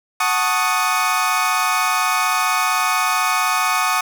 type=chord; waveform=30% pulse; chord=D# half-diminished seventh; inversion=first; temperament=equal; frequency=740 / 880 / 1108.7 / 1244.5 Hz; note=F#5 / A5 / C#6 / D#6; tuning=0 / 0 / 0 / 0 cents; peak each=-21 / -22 / -19 / -17 dBFS; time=0.2-4.01 s; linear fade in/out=5 ms; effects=none